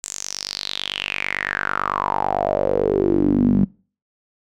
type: tone with band-pass filter sweep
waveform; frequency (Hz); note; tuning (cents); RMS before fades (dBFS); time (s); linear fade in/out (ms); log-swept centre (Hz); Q
sawtooth; 49; G1; 0; -21; 0.03-3.65; 10; 7700 to 200; 6.6
effects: noise-tail reverb RT60 0.4 s tail -25 dB re dry